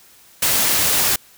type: noise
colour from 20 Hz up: white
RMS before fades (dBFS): -17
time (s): 0.42-1.16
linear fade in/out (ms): 5
effects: white hiss -49 dBFS RMS until 1.37 s